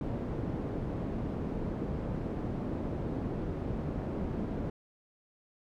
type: low-pass noise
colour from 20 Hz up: white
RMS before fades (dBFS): -35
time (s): 0.01-4.7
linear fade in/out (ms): 2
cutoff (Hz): 310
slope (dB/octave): 12
effects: none